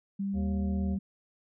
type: tone with pitch glide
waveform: sine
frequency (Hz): 197.4 to 193.9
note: G3 to G3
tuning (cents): +12 to -19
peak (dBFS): -29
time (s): 0.19-0.99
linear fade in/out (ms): 10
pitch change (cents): -31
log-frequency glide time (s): 0.63-0.82
type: harmonic tone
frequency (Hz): 77.78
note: D#2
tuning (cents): 0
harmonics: 1 / 3 / 5 / 7 / 9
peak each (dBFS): -31 / -41 / -45 / -48 / -50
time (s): 0.33-0.98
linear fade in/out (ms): 50
effects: none